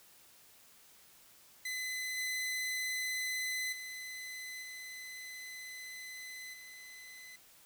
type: tone with level steps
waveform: sawtooth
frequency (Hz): 2021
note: B6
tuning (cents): +39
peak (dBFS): -33 / -31 / -39 / -41 / -46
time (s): 1.65-7.36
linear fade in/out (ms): 5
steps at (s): 2.17 / 3.72 / 4.62 / 6.53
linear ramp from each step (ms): 10
effects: white hiss -61 dBFS RMS until 7.65 s